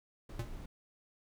brown noise, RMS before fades -45 dBFS, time 0.29-0.66 s, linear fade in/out 5 ms
square tone with exponential decay, 116.54 Hz, A#2, in tune, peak -33 dBFS, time 0.39-0.51 s, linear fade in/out 5 ms, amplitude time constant 26 ms
effects none

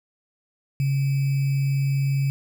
sine tone with sample-and-hold, 137.5 Hz, C#3, 14 cents flat, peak -19 dBFS, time 0.8-2.3 s, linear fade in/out 0 ms, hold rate 2450 Hz, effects none

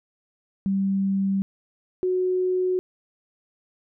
sine tone pair in turn, 194.8 / 367.7 Hz, G3 / F#4, -11 / -11 cents, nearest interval major seventh, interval 1100 cents, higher second, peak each -20 dBFS, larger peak neither, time 0.66-1.42 / 2.03-2.79 s, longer neither, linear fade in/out 0 ms, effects none

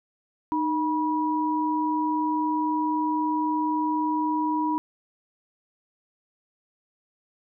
sine tone pair together, 307.3 / 970 Hz, D#4 / B5, -21 / -31 cents, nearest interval octave + minor sixth, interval 1990 cents, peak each -25 dBFS, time 0.52-4.78 s, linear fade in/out 0 ms, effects none

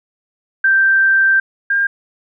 sine tone pair in turn, 1568 / 1604.7 Hz, G6 / G6, 0 / +40 cents, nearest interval unison, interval 40 cents, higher second, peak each -9 / -12 dBFS, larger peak first, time 0.64-1.4 / 1.7-1.87 s, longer first, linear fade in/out 5 ms, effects none

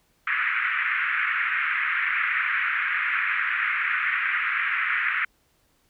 white band-pass noise, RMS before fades -25 dBFS, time 0.27-5.25 s, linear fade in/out 5 ms, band 1300 to 2300 Hz, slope 48 dB/octave, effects pink hiss -66 dBFS RMS until 5.89 s

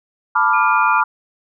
sine chord, B half-diminished seventh, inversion third, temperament equal with one note detuned, 880 / 987.8 / 1182.1 / 1396.9 Hz, A5 / B5 / D6 / F6, 0 / 0 / +11 / 0 cents, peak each -19 / -18 / -17 / -17 dBFS, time 0.35-1.04 s, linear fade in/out 10 ms
sine tone, 2434 Hz, D#7, 39 cents flat, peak -25 dBFS, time 0.53-1.01 s, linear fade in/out 10 ms
effects none

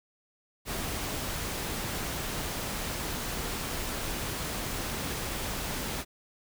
pink noise, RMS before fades -34 dBFS, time 0.65-6.05 s, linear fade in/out 50 ms, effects none

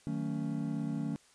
triangle chord, D# half-diminished seventh, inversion none, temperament just, 155.56 / 186.68 / 224 / 280 Hz, D#3 / F#3 / A3 / C#4, 0 / +16 / +31 / +18 cents, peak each -35 / -39 / -35 / -36 dBFS, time 0.07-1.16 s, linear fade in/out 0 ms, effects white hiss -63 dBFS RMS until 1.34 s + resampled to 22050 Hz

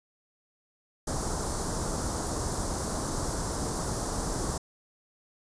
pink band-stop noise, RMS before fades -31 dBFS, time 1.07-4.58 s, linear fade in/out 5 ms, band 1300 to 5200 Hz, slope 24 dB/octave, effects resampled to 22050 Hz

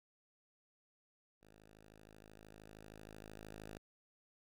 5% pulse tone with level ramp, 53 Hz, G#1, 36 cents sharp, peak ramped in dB -52 to -37 dBFS, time 1.41-3.78 s, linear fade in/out 10 ms, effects none

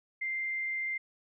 sine tone with frequency modulation, 2093 Hz, C7, in tune, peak -31 dBFS, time 0.21-0.98 s, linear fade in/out 10 ms, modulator 25.5 Hz, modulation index 0.22, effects none

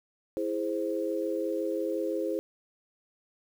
sine chord, E augmented, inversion none, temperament equal, 329.6 / 415.3 / 523.3 Hz, E4 / G#4 / B#4, 0 / 0 / 0 cents, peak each -32 / -33 / -32 dBFS, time 0.37-2.39 s, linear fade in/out 0 ms, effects 9-bit

